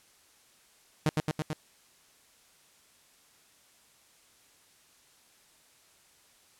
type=tone with echo; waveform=sawtooth; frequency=154.4 Hz; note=D#3; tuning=13 cents flat; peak=-19 dBFS; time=1.06-1.09 s; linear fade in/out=0 ms; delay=110 ms; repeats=4; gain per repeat=-2 dB; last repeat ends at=1.53 s; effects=white hiss -62 dBFS RMS until 6.59 s + low-pass 11000 Hz 12 dB/octave